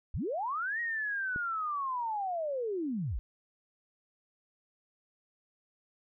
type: linear two-way sweep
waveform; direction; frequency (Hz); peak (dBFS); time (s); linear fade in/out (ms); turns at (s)
sine; up then down; 36.71 to 1900 to 36.71; -31; 0.14-3.19; 0; 0.8
type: click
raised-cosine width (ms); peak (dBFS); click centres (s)
3; -28; 1.361
effects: none